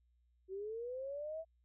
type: linear sweep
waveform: sine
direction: up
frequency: 370 to 659.3 Hz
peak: -40 dBFS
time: 0.48-1.45 s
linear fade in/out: 50 ms
effects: added 60 Hz sine -70 dBFS peak until 1.64 s